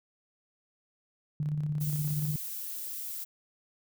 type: tone with tremolo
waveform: sine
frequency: 149.7 Hz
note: D3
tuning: 33 cents sharp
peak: -27 dBFS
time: 1.4-2.36 s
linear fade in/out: 2 ms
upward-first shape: square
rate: 17 Hz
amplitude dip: 35%
type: noise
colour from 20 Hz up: violet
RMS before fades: -38 dBFS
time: 1.8-3.25 s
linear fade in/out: 20 ms
effects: none